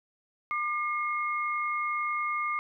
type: tone pair together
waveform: sine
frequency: 1200 / 2151 Hz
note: D6 / C7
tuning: +37 / +47 cents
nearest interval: minor seventh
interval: 1010 cents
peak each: -29 / -32 dBFS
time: 0.51-2.59 s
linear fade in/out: 0 ms
effects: none